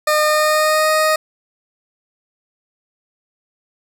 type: tone with pitch glide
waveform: 20% pulse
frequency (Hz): 608 to 622.9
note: D#5 to D#5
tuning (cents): -40 to +2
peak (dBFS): -8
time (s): 0.07-1.16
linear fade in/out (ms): 5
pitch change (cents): +42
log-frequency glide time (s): 0.24-0.91
effects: none